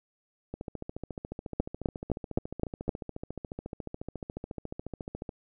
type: two click trains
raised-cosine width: 2 ms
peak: -23 / -12 dBFS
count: 68 / 6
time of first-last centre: 0.54-5.292 / 1.6-2.892 s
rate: 14.1 / 3.87 Hz
effects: none